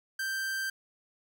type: tone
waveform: 45% pulse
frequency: 1568 Hz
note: G6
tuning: in tune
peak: -31 dBFS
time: 0.19-0.7 s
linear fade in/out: 5 ms
effects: none